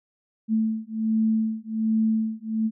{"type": "beating tone pair", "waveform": "sine", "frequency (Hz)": [220, 221.3], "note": ["A3", "A3"], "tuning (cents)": [0, 10], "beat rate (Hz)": 1.3, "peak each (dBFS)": -24, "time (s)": [0.48, 2.71], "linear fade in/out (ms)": 50, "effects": []}